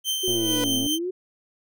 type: tone with tremolo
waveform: sawtooth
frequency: 3113 Hz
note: G7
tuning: 13 cents flat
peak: -19 dBFS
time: 0.04-0.99 s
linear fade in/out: 50 ms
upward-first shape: sine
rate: 4.7 Hz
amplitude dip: 40%
type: tone with exponential growth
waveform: sawtooth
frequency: 493.9 Hz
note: B4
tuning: in tune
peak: -20 dBFS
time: 0.18-0.64 s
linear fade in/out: 0 ms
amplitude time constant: 100 ms
type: linear two-way sweep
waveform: sine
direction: down then up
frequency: 377.8 to 256.3 to 377.8 Hz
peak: -25 dBFS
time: 0.23-1.11 s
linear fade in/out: 10 ms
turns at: 0.78 s
type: click train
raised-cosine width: 2 ms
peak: -22 dBFS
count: 67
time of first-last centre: 0.28-0.864 s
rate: 113 Hz
effects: none